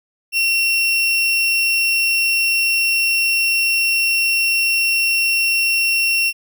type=tone; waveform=35% pulse; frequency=2727 Hz; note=F7; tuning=42 cents flat; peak=-13 dBFS; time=0.32-6.33 s; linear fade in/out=50 ms; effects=none